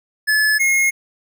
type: tone pair in turn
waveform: square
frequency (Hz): 1721 / 2155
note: A6 / C#7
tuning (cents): -39 / -49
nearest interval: major third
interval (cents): 390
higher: second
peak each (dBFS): -14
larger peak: neither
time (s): 0.27-0.59 / 0.59-0.91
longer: neither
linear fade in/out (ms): 20
effects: none